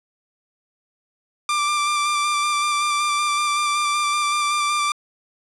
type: tone with vibrato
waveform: sawtooth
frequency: 1182 Hz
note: D6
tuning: 11 cents sharp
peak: -15 dBFS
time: 1.49-4.92 s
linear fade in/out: 2 ms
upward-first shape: square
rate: 5.3 Hz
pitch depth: 14 cents each way
effects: resampled to 24000 Hz + 7-bit